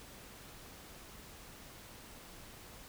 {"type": "silence", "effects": ["pink hiss -53 dBFS RMS until 2.88 s"]}